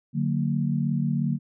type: chord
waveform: sine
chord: D augmented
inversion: none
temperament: just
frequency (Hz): 146.83 / 183.54 / 229.4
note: D3 / F#3 / A#3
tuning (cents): 0 / -14 / -28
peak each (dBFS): -25 / -28 / -27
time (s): 0.13-1.39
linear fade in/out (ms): 50
effects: none